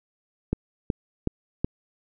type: click train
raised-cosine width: 3 ms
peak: -10 dBFS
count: 4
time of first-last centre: 0.53-1.645 s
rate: 2.69 Hz
effects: none